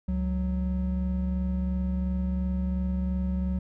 triangle tone pair together, 69.2 / 184.74 Hz, C#2 / F#3, -2 / -2 cents, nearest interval octave + perfect fourth, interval 1700 cents, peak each -26 dBFS, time 0.08-3.59 s, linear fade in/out 5 ms, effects none

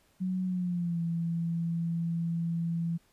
sine tone with pitch glide, 185 to 167.7 Hz, F#3 to E3, 0 to +30 cents, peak -28 dBFS, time 0.2-2.98 s, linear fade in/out 20 ms, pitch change -170 cents, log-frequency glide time 0.45-1.01 s, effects pink hiss -67 dBFS RMS until 3.12 s + resampled to 32000 Hz

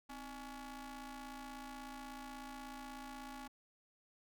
sawtooth ring-modulated tone, 287.1 Hz, D4, 39 cents flat, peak -40 dBFS, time 0.09-3.48 s, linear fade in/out 10 ms, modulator 546 Hz, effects none

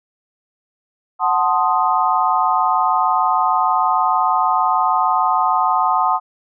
sine chord, F# diminished seventh, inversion none, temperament equal, 740 / 880 / 1046.5 / 1244.5 Hz, F#5 / A5 / C6 / Eb6, 0 / 0 / 0 / 0 cents, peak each -19 dBFS, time 1.19-6.2 s, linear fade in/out 50 ms, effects none

